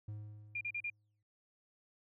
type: tone with exponential decay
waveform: triangle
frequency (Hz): 105.5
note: G#2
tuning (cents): +28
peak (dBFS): -38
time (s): 0.08-1.23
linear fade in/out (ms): 5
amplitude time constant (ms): 250
type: tone bursts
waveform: sine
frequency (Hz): 2405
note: D7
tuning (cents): +41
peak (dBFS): -36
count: 4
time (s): 0.55-0.901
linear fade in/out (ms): 5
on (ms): 60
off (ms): 37
effects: none